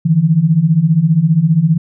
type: beating tone pair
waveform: sine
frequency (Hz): 151 / 166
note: D3 / E3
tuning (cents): +48 / +12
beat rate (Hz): 15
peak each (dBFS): -13 / -10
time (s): 0.05-1.78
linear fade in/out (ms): 10
effects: none